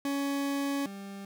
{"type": "tone pair in turn", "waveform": "40% pulse", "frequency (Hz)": [279.6, 197.71], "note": ["C#4", "G3"], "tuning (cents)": [15, 15], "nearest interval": "tritone", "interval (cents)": 600, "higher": "first", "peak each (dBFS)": [-28, -39], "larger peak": "first", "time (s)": [[0.05, 0.86], [0.86, 1.25]], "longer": "first", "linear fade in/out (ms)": 2, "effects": []}